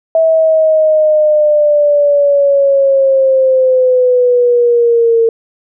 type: linear sweep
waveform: sine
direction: down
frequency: 651 to 454.2 Hz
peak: -6 dBFS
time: 0.15-5.29 s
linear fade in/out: 2 ms
effects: none